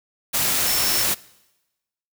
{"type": "tone in noise", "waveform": "sine", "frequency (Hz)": 5390, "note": "E8", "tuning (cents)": 38, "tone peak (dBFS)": -26, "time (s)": [0.66, 1.04], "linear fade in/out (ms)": 20, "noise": "white", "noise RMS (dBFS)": -21, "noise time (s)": [0.33, 1.15], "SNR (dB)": -8, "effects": ["noise-tail reverb RT60 1.0 s tail -22 dB re dry"]}